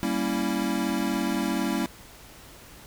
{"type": "chord", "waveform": "square", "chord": "G diminished seventh", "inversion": "none", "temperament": "equal", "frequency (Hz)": [196, 233.1, 277.2, 329.6], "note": ["G3", "Bb3", "Db4", "Fb4"], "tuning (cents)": [0, 0, 0, 0], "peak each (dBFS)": -31, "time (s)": [0.03, 1.86], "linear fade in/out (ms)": 0, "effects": ["added 51 Hz sine -54 dBFS peak until 2.86 s", "pink hiss -48 dBFS RMS until 2.86 s"]}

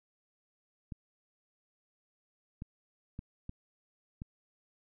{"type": "clicks", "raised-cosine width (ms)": 5, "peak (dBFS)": -28, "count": 5, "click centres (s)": [0.922, 2.621, 3.191, 3.494, 4.219], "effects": []}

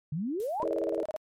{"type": "exponential sweep", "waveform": "sine", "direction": "up", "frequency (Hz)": [139.8, 1046.5], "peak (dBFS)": -29, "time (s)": [0.12, 0.64], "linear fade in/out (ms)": 5}
{"type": "noise with exponential decay", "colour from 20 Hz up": "blue", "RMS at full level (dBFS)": -47, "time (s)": [0.4, 0.8], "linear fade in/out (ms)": 0, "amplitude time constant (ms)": 86}
{"type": "tone bursts", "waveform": "sine", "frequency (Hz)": 622.3, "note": "D#5", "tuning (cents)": 0, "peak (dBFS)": -30, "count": 11, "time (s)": [0.6, 1.163], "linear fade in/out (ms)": 0, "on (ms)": 23, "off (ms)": 31}
{"type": "chord", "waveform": "sine", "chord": "A# half-diminished seventh", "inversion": "second", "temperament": "equal", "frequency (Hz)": [329.6, 415.3, 466.2, 554.4], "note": ["E4", "G#4", "A#4", "C#5"], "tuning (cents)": [0, 0, 0, 0], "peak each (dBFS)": -34, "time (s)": [0.63, 1.03], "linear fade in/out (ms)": 0}
{"effects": ["MP3 64 kbps"]}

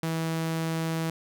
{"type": "tone", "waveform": "sawtooth", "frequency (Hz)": 162.7, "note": "E3", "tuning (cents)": -22, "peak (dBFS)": -23, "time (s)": [0.03, 1.1], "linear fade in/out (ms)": 2, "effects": []}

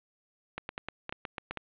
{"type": "clicks", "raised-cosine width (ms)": 0.3, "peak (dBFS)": -19, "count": 10, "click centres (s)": [0.58, 0.691, 0.779, 0.886, 1.094, 1.125, 1.252, 1.382, 1.51, 1.573], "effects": ["resampled to 8000 Hz", "8-bit"]}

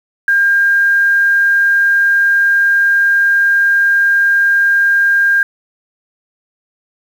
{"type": "tone with quantisation", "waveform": "sine", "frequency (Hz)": 1605, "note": "G6", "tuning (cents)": 40, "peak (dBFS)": -8, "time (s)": [0.28, 5.43], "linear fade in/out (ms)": 2, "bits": 6, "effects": []}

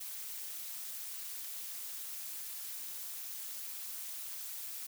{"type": "noise with amplitude modulation", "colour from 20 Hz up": "blue", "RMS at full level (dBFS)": -40, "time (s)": [0, 4.87], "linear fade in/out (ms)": 10, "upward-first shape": "sine", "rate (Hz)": 216, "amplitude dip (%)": 70, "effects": []}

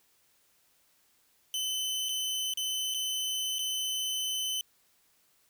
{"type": "tone with dropouts", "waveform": "sawtooth", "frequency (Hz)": 3041, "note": "F#7", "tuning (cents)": 47, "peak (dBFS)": -27, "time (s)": [1.54, 4.61], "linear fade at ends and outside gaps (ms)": 1, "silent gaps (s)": [[2.087, 2.091], [2.537, 2.573], [2.94, 2.945], [3.585, 3.591]], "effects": ["white hiss -68 dBFS RMS until 5.49 s"]}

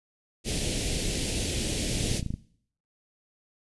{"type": "band-stop noise", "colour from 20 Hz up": "pink", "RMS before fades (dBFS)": -29, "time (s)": [0.44, 2.22], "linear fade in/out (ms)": 50, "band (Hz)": [560, 2400], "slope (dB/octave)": 24}
{"type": "clicks", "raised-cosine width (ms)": 5, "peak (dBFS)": -19, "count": 9, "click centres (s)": [2.009, 2.041, 2.115, 2.147, 2.195, 2.228, 2.263, 2.305, 2.34]}
{"effects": ["noise-tail reverb RT60 0.6 s tail -18 dB re dry", "resampled to 24000 Hz"]}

